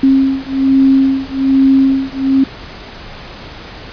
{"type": "beating tone pair", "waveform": "sine", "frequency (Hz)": [268, 269.2], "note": ["C4", "C4"], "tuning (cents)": [42, 49], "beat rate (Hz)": 1.2, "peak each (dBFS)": -11, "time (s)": [0.03, 2.44], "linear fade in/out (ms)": 5, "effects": ["pink hiss -31 dBFS RMS until 3.92 s", "resampled to 11025 Hz"]}